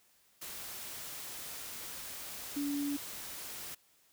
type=tone in noise; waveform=sine; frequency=286 Hz; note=D4; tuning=46 cents flat; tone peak=-32 dBFS; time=2.56-2.97 s; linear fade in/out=10 ms; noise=white; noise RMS=-44 dBFS; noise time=0.41-3.75 s; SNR=+9 dB; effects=white hiss -68 dBFS RMS until 4.12 s